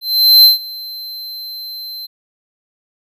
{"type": "tone with ADSR envelope", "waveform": "square", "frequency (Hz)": 4100, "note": "C8", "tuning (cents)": -36, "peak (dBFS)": -3, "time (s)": [0.01, 2.07], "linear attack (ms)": 430, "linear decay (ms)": 140, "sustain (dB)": -23, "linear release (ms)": 18, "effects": []}